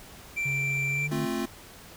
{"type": "tone", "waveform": "triangle", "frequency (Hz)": 2349, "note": "D7", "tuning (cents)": 0, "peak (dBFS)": -25, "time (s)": [0.36, 1.08], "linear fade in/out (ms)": 20}
{"type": "tone with pitch glide", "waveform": "triangle", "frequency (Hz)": [138.59, 150.26], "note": ["C#3", "D3"], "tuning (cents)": [0, 40], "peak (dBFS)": -29, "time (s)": [0.45, 1.26], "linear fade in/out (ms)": 10, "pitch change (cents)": 140, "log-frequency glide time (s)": [0.91, 1.12]}
{"type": "chord", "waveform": "square", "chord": "F major", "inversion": "first", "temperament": "equal with one note detuned", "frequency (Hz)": [220, 264.7, 349.2], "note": ["A3", "C4", "F4"], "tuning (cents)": [0, 20, 0], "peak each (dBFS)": -33, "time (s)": [1.11, 1.46], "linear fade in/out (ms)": 10}
{"effects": ["pink hiss -48 dBFS RMS until 1.96 s"]}